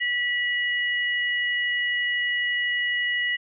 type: tone pair together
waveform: sine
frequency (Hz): 1952 / 2906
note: B6 / F#7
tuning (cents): -21 / -32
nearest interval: perfect fifth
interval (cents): 689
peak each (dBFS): -23 / -29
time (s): 0-3.37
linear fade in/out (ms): 20
effects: none